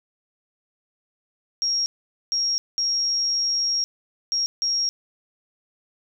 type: tone bursts at uneven times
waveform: sine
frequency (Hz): 5588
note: F8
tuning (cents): 0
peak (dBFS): -20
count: 5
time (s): 1.62-1.86 / 2.32-2.58 / 2.78-3.84 / 4.32-4.46 / 4.62-4.89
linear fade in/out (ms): 0
effects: none